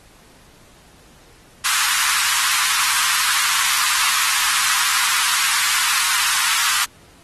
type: high-pass noise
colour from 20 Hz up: pink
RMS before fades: -19 dBFS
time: 1.64-6.85 s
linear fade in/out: 10 ms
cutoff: 1000 Hz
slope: 48 dB/octave
effects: pink hiss -50 dBFS RMS until 7.23 s + AAC 32 kbps